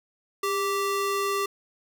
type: ring-modulated tone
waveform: square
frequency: 783 Hz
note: G5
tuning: 2 cents flat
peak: -22 dBFS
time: 0.43-1.46 s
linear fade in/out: 5 ms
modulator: 383 Hz
effects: none